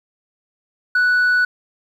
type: tone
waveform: sine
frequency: 1480 Hz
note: F#6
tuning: in tune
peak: -10 dBFS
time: 0.95-1.45 s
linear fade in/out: 5 ms
effects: tanh soft clip ceiling -12 dBFS + 8-bit